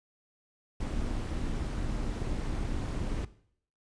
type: noise with amplitude modulation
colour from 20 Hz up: brown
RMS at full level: -30 dBFS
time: 0.8-3.25 s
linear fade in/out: 5 ms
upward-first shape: sine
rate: 264 Hz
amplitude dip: 60%
effects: noise-tail reverb RT60 0.6 s tail -17 dB re dry + resampled to 22050 Hz